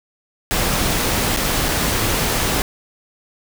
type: noise with dropouts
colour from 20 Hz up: pink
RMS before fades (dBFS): -19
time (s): 0.51-2.62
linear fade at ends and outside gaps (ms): 0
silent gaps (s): 1.364-1.371 / 1.684-1.688
effects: none